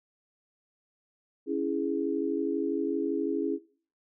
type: chord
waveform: sine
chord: C# minor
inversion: none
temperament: equal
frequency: 277.2 / 329.6 / 415.3 Hz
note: C#4 / E4 / G#4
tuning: 0 / 0 / 0 cents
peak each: -31 dBFS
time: 1.46-3.59 s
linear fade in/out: 50 ms
effects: noise-tail reverb RT60 0.4 s tail -17 dB re dry